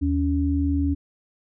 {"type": "tone pair together", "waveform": "sine", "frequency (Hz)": [78.9, 280.9], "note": ["D#2", "C#4"], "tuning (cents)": [25, 23], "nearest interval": "octave + minor seventh", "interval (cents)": 2198, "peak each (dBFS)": -22, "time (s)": [0.01, 0.95], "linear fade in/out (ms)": 20, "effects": []}